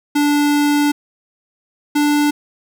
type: tone pair in turn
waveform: square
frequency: 291.8 / 293.7 Hz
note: D4 / D4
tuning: -11 / 0 cents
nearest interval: unison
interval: 11 cents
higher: second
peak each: -13 dBFS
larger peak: neither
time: 0.15-0.92 / 1.95-2.31 s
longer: first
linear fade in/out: 10 ms
effects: none